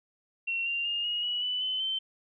sine tone with pitch steps, 2728 / 2777 / 2827 / 2879 / 2931 / 2984 / 3037 / 3092 Hz, F7 / F7 / F7 / F#7 / F#7 / F#7 / F#7 / G7, -41 / -10 / +20 / -48 / -17 / +14 / +44 / -24 cents, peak -28 dBFS, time 0.47-1.99 s, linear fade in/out 10 ms, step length 190 ms, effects none

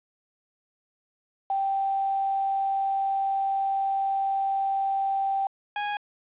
sine / sawtooth tone pair in turn, 782 / 825.9 Hz, G5 / G#5, -4 / -10 cents, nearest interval minor second, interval 94 cents, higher second, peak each -23 dBFS, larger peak neither, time 1.5-5.47 / 5.76-5.97 s, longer first, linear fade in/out 2 ms, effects resampled to 8000 Hz + 9-bit

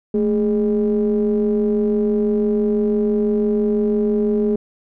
triangle ring-modulated tone, 98 Hz, G2, in tune, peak -10 dBFS, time 0.14-4.56 s, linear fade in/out 5 ms, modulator 317 Hz, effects none

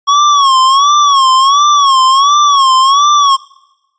square tone with vibrato, 1108.7 Hz, C#6, in tune, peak -6 dBFS, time 0.07-3.37 s, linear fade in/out 20 ms, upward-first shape sine, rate 1.4 Hz, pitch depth 110 cents each way, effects noise-tail reverb RT60 1.0 s tail -24 dB re dry + resampled to 16000 Hz

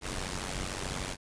pink noise with amplitude modulation, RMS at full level -32 dBFS, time 0.01-1.17 s, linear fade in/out 50 ms, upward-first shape sine, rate 93.6 Hz, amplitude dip 85%, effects resampled to 22050 Hz

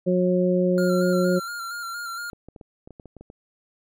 harmonic tone, 181.2 Hz, F#3, 36 cents flat, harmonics 1 / 2 / 3, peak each -21 / -23 / -23 dBFS, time 0.06-1.4 s, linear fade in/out 20 ms
square tone with vibrato, 1391 Hz, F6, 7 cents flat, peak -31 dBFS, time 0.78-2.3 s, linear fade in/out 0 ms, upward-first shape square, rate 4.3 Hz, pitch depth 30 cents each way
clicks, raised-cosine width 2 ms, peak -29 dBFS, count 11, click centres 2.332 / 2.486 / 2.562 / 2.612 / 2.875 / 2.907 / 2.998 / 3.057 / 3.167 / 3.21 / 3.301 s
effects none

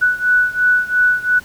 sine beating tone pair, 1480 / 1482.9 Hz, F#6 / F#6, 0 / +3 cents, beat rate 2.9 Hz, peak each -14 / -16 dBFS, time 0.01-1.4 s, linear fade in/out 20 ms, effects pink hiss -42 dBFS RMS until 1.44 s

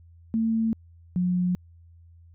sine tone pair in turn, 224.4 / 179.7 Hz, A3 / F3, +34 / +50 cents, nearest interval major third, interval 384 cents, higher first, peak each -21 dBFS, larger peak neither, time 0.34-0.73 / 1.16-1.55 s, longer neither, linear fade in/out 0 ms, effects added 84 Hz sine -49 dBFS peak until 2.34 s

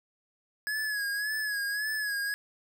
square tone with vibrato, 1682 Hz, G#6, 22 cents sharp, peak -30 dBFS, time 0.67-2.34 s, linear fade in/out 0 ms, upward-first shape sine, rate 1.8 Hz, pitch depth 60 cents each way, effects none

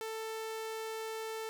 sawtooth tone, 443 Hz, A4, 12 cents sharp, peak -34 dBFS, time 0.01-1.49 s, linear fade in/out 0 ms, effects none

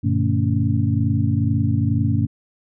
sine tone cluster, 98.3 / 120.5 / 150.2 / 225 / 281 Hz, G2 / B2 / D3 / A3 / C#4, +5 / -42 / +39 / +39 / +24 cents, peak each -20 / -21 / -26 / -24 / -25 dBFS, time 0.03-2.27 s, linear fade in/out 20 ms, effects none

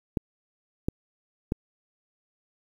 clicks, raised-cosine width 3 ms, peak -12 dBFS, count 3, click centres 0.172 / 0.885 / 1.521 s, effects 8-bit

